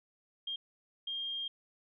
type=tone bursts at uneven times; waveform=sine; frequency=3214 Hz; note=G7; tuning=43 cents sharp; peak=-35 dBFS; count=2; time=0.47-0.56 / 1.07-1.48 s; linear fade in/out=5 ms; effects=none